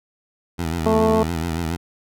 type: tone with vibrato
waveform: 15% pulse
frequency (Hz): 82.9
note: E2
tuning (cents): +10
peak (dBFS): -16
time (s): 0.58-1.77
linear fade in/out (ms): 20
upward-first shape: sine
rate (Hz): 7.1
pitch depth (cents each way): 86
type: harmonic tone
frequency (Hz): 220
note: A3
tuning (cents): 0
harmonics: 1 / 2 / 3 / 4 / 5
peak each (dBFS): -20 / -18 / -22 / -25 / -27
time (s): 0.86-1.23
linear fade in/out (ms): 2
effects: none